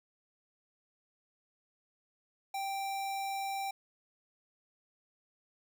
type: tone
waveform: square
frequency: 784 Hz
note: G5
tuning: in tune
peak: -35 dBFS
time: 2.54-3.71 s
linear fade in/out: 5 ms
effects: 12-bit